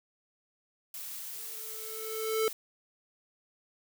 blue noise, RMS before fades -41 dBFS, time 0.94-2.53 s, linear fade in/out 2 ms
square tone with exponential growth, 440 Hz, A4, in tune, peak -25 dBFS, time 1.33-2.48 s, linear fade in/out 1 ms, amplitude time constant 250 ms
effects none

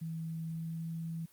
sine tone with pitch glide, 162.4 to 164.19 Hz, E3 to E3, -26 to -7 cents, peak -36 dBFS, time 0.01-1.26 s, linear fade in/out 10 ms, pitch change +19 cents, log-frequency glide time 0.46-0.89 s, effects white hiss -64 dBFS RMS until 1.32 s + Opus 32 kbps

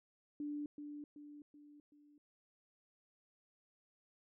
sine tone with echo, 293.7 Hz, D4, in tune, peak -39 dBFS, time 0.4-0.66 s, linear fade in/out 2 ms, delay 380 ms, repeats 4, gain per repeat -6 dB, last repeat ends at 2.18 s, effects none

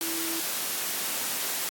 sine tone in noise, 329.6 Hz, E4, in tune, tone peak -34 dBFS, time 0.01-0.4 s, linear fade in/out 0 ms, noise white, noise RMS -30 dBFS, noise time 0.01-1.69 s, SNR -7 dB, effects high-pass 200 Hz 12 dB/octave + AAC 64 kbps

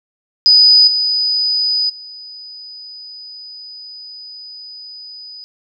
sine tone with level steps, 4978 Hz, D#8, in tune, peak -5 / -13 / -31 dBFS, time 0.46-5.44 s, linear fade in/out 0 ms, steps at 0.87 / 1.89 s, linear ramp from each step 10 ms, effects none

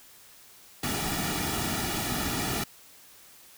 pink noise with comb filter, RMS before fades -30 dBFS, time 0.83-2.64 s, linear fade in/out 5 ms, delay 1.9 ms, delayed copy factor -0.7, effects white hiss -53 dBFS RMS until 3.57 s

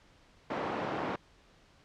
white band-pass noise, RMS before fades -35 dBFS, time 0.5-1.16 s, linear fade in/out 5 ms, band 160 to 970 Hz, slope 12 dB/octave, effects pink hiss -62 dBFS RMS until 1.84 s + low-pass 5000 Hz 12 dB/octave

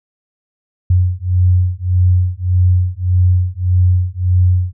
sine beating tone pair, 89.8 / 91.5 Hz, F2 / F#2, +49 / -19 cents, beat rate 1.7 Hz, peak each -13 dBFS, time 0.9-4.73 s, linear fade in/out 5 ms, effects none

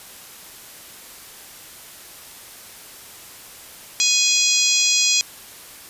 harmonic tone with a mistuned harmonic, 830.6 Hz, G#5, in tune, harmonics 3 / 4 / 5 / 6 / 7 / 8 / 9, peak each -23 / -23 / -23 / -23 / -23 / -23 / -23 dBFS, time 4-5.21 s, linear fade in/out 0 ms, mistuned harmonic 6, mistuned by -23 cents, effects white hiss -41 dBFS RMS until 5.89 s + resampled to 32000 Hz

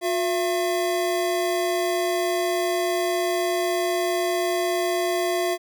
square tone pair together, 359.1 / 675 Hz, F4 / E5, +48 / +41 cents, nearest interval major seventh, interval 1093 cents, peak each -25 / -25 dBFS, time 0.01-5.58 s, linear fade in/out 50 ms, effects none

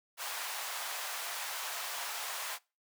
pink high-pass noise, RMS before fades -39 dBFS, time 0.17-2.59 s, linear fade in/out 50 ms, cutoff 720 Hz, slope 24 dB/octave, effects noise-tail reverb RT60 0.3 s tail -24 dB re dry

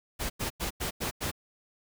pink noise bursts, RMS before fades -32 dBFS, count 6, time 0.19-1.315 s, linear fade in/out 20 ms, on 110 ms, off 93 ms, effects none

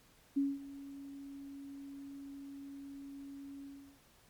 sine tone with ADSR envelope, 278.2 Hz, C#4, 6 cents sharp, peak -27 dBFS, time 0.36-3.99 s, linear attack 14 ms, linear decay 210 ms, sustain -18 dB, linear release 350 ms, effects pink hiss -65 dBFS RMS until 4.29 s + MP3 96 kbps

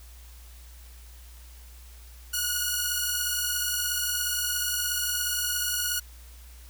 5% pulse beating tone pair, 1442 / 1459 Hz, F#6 / F#6, -45 / -25 cents, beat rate 17 Hz, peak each -18 / -17 dBFS, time 2.33-6 s, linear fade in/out 10 ms, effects added 60 Hz sine -45 dBFS peak until 6.69 s + white hiss -54 dBFS RMS until 6.69 s

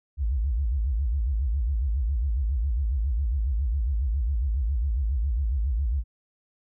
sine tone with vibrato, 61.74 Hz, B1, in tune, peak -22 dBFS, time 0.17-6.04 s, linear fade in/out 50 ms, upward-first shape sine, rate 7.3 Hz, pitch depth 290 cents each way, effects none

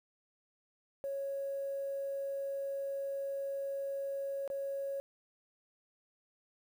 sine tone with dropouts, 552 Hz, C#5, 7 cents flat, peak -34 dBFS, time 1.04-5 s, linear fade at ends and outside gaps 0 ms, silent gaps 4.477-4.501 s, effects tanh soft clip ceiling -30 dBFS + 10-bit

